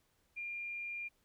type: tone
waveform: sine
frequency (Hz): 2400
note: D7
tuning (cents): +37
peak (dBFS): -39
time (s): 0.36-1.09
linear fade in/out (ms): 20
effects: pink hiss -75 dBFS RMS until 1.24 s